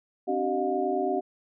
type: tone cluster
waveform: sine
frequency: 266.1 / 294.7 / 381.2 / 621 / 713 Hz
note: C4 / D4 / G4 / D#5 / F5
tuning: +29 / +6 / -48 / -3 / +36 cents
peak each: -33 / -34 / -28 / -33 / -29 dBFS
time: 0.27-1.21 s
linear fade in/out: 20 ms
effects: none